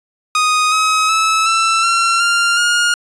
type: tone with pitch steps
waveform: sawtooth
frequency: 1244.5 / 1272.9 / 1301.9 / 1331.5 / 1361.8 / 1392.9 / 1424.6 Hz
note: D#6 / D#6 / E6 / E6 / F6 / F6 / F6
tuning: 0 / +39 / -22 / +17 / -44 / -5 / +34 cents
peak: -8 dBFS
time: 0.35-2.94 s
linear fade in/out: 2 ms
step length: 370 ms
effects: resampled to 22050 Hz